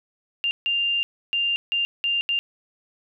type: tone bursts at uneven times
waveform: sine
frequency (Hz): 2794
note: F7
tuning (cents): 0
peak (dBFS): -20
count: 6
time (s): 0.44-0.51 / 0.66-1.03 / 1.33-1.56 / 1.72-1.85 / 2.04-2.21 / 2.29-2.39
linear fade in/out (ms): 0
effects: none